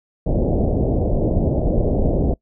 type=low-pass noise; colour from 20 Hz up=pink; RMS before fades=-18 dBFS; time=0.26-2.34 s; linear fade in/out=5 ms; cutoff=670 Hz; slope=48 dB/octave; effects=noise-tail reverb RT60 0.1 s tail -23 dB re dry